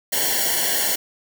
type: noise with comb filter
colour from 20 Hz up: white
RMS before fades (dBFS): -21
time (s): 0.12-0.96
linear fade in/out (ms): 10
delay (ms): 0.8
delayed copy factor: -1
effects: none